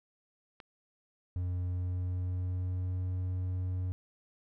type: click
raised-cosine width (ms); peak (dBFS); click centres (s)
0.3; -31; 0.602
type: tone with pitch glide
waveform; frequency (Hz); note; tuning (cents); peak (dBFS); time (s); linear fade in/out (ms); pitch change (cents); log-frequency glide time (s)
triangle; 90 to 91.57; F#2 to F#2; -47 to -17; -29; 1.36-3.92; 0; +30; 1.65-3.01
effects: none